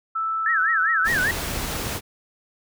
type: tone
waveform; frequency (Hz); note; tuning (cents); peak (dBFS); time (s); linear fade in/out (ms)
sine; 1318.5; E6; 0; -22; 0.15-1.08; 10
type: tone with vibrato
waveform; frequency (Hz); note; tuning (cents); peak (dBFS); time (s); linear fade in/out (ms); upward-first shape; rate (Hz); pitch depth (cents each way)
sine; 1677; G#6; +16; -19; 0.46-1.31; 2; sine; 5; 220
type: noise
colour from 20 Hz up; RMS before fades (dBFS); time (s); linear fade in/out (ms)
pink; -28; 1.04-2.01; 50
effects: none